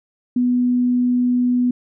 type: tone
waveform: sine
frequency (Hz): 246.9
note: B3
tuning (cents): 0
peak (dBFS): -14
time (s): 0.36-1.71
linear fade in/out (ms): 5
effects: none